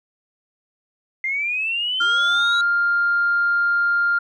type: linear sweep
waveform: sine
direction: up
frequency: 2078 to 3910 Hz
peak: -20 dBFS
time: 1.24-2.61 s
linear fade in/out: 2 ms
type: tone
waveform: sine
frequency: 1400 Hz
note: F6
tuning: 4 cents sharp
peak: -15 dBFS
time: 2-4.19 s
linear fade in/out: 10 ms
effects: tanh soft clip ceiling -11 dBFS